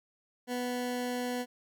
20% pulse tone, 246.9 Hz, B3, in tune, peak -27 dBFS, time 0.47-1.46 s, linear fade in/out 50 ms, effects none

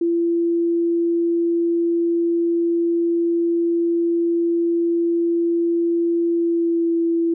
sine tone with pitch glide, 339.1 to 334.6 Hz, E4 to E4, +49 to +26 cents, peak -16 dBFS, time 0.01-7.34 s, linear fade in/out 5 ms, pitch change -23 cents, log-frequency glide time 6.31-6.95 s, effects none

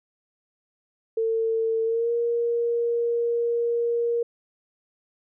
sine tone with pitch glide, 449.8 to 470.3 Hz, A4 to A#4, +38 to +15 cents, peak -21 dBFS, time 1.17-4.23 s, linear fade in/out 5 ms, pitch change +77 cents, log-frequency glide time 1.84-2.11 s, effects none

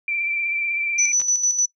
sine tone with vibrato, 2349 Hz, D7, in tune, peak -21 dBFS, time 0.08-1.12 s, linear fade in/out 2 ms, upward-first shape sine, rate 16 Hz, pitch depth 25 cents each way
sine tone with tremolo, 5960 Hz, F#8, 12 cents sharp, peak -15 dBFS, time 0.98-1.66 s, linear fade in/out 10 ms, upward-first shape square, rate 6.6 Hz, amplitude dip 55%
clicks, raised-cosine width 0.2 ms, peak -19 dBFS, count 2, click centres 1.201 / 1.216 s
effects noise-tail reverb RT60 0.1 s tail -18 dB re dry

